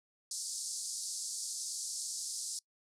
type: band-pass noise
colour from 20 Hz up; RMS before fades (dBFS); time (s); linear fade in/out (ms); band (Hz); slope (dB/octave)
white; -40; 0.31-2.59; 2; 4500 to 9600; 48
effects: noise-tail reverb RT60 0.1 s tail -24 dB re dry